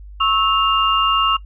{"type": "tone cluster", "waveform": "sine", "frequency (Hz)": [1100, 1302, 2802], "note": ["C#6", "E6", "F7"], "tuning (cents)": [-14, -22, 5], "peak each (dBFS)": -18, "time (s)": [0.2, 1.37], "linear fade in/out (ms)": 10, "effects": ["noise-tail reverb RT60 0.1 s tail -20 dB re dry", "added 50 Hz sine -34 dBFS peak until 1.45 s"]}